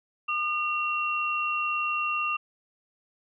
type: tone pair together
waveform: sine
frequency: 1212 / 2739 Hz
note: D#6 / F7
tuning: -46 / -34 cents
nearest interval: octave + major second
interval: 1412 cents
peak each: -28 dBFS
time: 0.28-2.37 s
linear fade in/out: 10 ms
effects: none